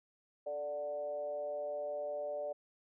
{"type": "tone with frequency modulation", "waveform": "sine", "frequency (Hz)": 587.3, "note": "D5", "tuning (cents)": 0, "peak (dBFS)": -36, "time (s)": [0.46, 2.53], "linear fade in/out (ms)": 10, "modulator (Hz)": 150, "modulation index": 0.59, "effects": []}